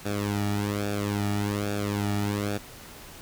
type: tone with flanger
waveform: sawtooth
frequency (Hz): 102.4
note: G#2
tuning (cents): -24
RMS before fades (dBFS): -28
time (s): 0.05-2.58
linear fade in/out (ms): 10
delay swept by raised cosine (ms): 0.98 to 1.95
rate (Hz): 1.2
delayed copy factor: -0.85
effects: pink hiss -45 dBFS RMS until 3.21 s